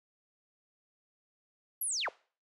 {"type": "linear sweep", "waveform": "sine", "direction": "down", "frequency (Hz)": [11990, 318.3], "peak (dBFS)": -31, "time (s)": [1.81, 2.09], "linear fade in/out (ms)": 5, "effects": ["noise-tail reverb RT60 0.4 s tail -22 dB re dry"]}